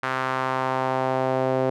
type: tone with band-pass filter sweep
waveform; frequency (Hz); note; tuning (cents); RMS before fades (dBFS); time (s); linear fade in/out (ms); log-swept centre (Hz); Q
sawtooth; 130.81; C3; 0; -24; 0.03-1.7; 5; 1400 to 530; 1.8
effects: none